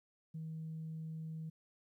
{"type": "tone", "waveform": "sine", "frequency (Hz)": 159.5, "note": "D#3", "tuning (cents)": 43, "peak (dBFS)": -40, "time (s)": [0.34, 1.5], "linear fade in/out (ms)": 10, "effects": ["tanh soft clip ceiling -37 dBFS", "13-bit"]}